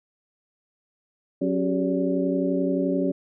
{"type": "tone cluster", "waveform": "sine", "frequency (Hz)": [183.6, 274.8, 376.9, 408.5, 573], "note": ["F#3", "C#4", "F#4", "G#4", "D5"], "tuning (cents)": [-13, -15, 32, -29, -43], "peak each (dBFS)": [-28, -24, -28, -32, -29], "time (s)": [1.41, 3.12], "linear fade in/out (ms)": 10, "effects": []}